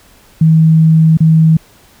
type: tone with dropouts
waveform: sine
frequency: 160.1 Hz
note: D#3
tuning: 50 cents sharp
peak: -4 dBFS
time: 0.41-1.57 s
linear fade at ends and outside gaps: 5 ms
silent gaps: 1.172-1.204 s
effects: pink hiss -45 dBFS RMS until 2 s